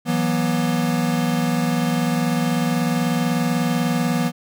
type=chord; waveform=square; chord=E suspended second; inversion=none; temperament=equal with one note detuned; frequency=164.81 / 185 / 241 Hz; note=E3 / F#3 / B3; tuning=0 / 0 / -42 cents; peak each=-23 / -26 / -22 dBFS; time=0.05-4.32 s; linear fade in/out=50 ms; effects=none